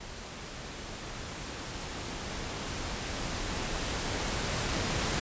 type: noise with level ramp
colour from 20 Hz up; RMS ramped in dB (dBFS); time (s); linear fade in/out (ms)
pink; -43 to -30; 0-5.2; 10
effects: resampled to 16000 Hz